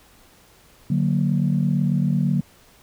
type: chord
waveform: sine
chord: D augmented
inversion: none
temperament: equal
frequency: 146.83 / 185 / 233.1 Hz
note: D3 / F#3 / A#3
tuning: 0 / 0 / 0 cents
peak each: -20 / -21 / -24 dBFS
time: 0.9-2.41 s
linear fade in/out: 5 ms
effects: tanh soft clip ceiling -9 dBFS + pink hiss -53 dBFS RMS until 2.82 s